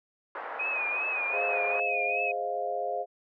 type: band-pass noise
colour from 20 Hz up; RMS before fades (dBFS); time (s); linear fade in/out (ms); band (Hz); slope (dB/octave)
pink; -38; 0.35-1.8; 2; 530 to 1700; 24
type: tone with vibrato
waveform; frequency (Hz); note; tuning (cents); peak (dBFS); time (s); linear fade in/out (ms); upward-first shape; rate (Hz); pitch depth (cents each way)
sine; 2501; D#7; +8; -28; 0.59-2.32; 10; triangle; 2.6; 81
type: chord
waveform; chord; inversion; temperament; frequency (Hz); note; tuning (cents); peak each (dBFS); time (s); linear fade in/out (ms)
sine; F minor seventh; first; equal; 415.3 / 523.3 / 622.3 / 698.5; Ab4 / C5 / Eb5 / F5; 0 / 0 / 0 / 0; -37 / -35 / -37 / -31; 1.31-3.06; 50
effects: none

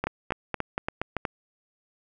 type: two click trains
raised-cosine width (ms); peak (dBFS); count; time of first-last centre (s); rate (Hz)
0.5; -12 / -12; 6 / 5; 0.07-1.252 / 0.04-1.167; 4.23 / 3.55
effects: none

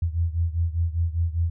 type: beating tone pair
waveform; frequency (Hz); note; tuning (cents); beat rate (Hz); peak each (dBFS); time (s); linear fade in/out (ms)
sine; 82.41 / 87.41; E2 / F2; 0 / +2; 5; -23 / -26; 0.02-1.5; 5
effects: none

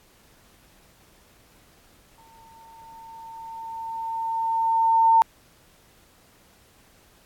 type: tone with exponential growth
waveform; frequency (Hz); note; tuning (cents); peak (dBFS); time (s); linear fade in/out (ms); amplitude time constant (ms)
sine; 905; A5; +48; -12; 2.18-5.22; 0; 660
effects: pink hiss -57 dBFS RMS until 7.25 s + AAC 64 kbps

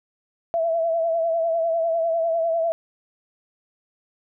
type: tone with vibrato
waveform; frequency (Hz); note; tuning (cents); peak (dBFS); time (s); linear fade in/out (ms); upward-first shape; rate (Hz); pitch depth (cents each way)
sine; 663; E5; +10; -19; 0.54-2.72; 0; triangle; 10; 57
effects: none

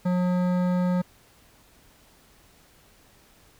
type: tone with hard clipping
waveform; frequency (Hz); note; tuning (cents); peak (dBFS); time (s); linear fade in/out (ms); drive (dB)
sine; 180; F#3; -47; -23; 0.05-1.02; 10; 14
effects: pink hiss -57 dBFS RMS until 3.59 s

